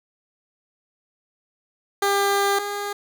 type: tone pair in turn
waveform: 15% pulse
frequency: 399.8 / 407.3 Hz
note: G4 / G#4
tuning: +34 / -34 cents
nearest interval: unison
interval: 32 cents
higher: second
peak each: -12 / -20 dBFS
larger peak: first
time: 2.02-2.59 / 2.59-2.93 s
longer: first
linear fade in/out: 5 ms
effects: none